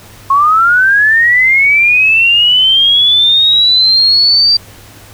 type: linear sweep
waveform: sine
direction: up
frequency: 1079 to 4700 Hz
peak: -5 dBFS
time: 0.3-4.57 s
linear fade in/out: 5 ms
effects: added 103 Hz sine -39 dBFS peak until 5.13 s + pink hiss -37 dBFS RMS until 5.13 s